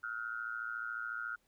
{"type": "tone with amplitude modulation", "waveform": "sine", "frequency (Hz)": 1422, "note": "F6", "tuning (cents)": 31, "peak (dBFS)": -33, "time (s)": [0.03, 1.36], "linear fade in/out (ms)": 10, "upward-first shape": "sine", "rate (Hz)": 114, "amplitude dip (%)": 95, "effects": ["pink hiss -75 dBFS RMS until 1.47 s"]}